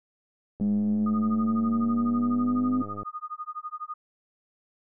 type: click train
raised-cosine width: 2 ms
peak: -27 dBFS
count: 249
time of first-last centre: 0.6-3.031 s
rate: 102 Hz
type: exponential sweep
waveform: sine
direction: up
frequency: 205.1 to 255.6 Hz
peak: -22 dBFS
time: 0.61-2.82 s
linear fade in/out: 2 ms
type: tone with tremolo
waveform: sine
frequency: 1231 Hz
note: D#6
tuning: 19 cents flat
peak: -30 dBFS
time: 1.06-3.94 s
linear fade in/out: 5 ms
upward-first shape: sine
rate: 12 Hz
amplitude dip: 100%
effects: none